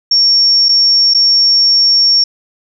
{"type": "tone with dropouts", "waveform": "sine", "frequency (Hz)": 5500, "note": "F8", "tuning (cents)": -27, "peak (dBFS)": -6, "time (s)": [0.11, 2.24], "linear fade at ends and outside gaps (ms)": 5, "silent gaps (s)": [[0.686, 0.69], [1.138, 1.146]], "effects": []}